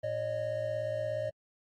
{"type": "tone cluster", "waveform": "triangle", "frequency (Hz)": [112.5, 556, 613], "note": ["A2", "C#5", "D#5"], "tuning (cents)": [39, 5, -26], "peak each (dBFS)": [-39, -35, -31], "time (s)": [0.03, 1.3], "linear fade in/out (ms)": 10, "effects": ["AAC 32 kbps"]}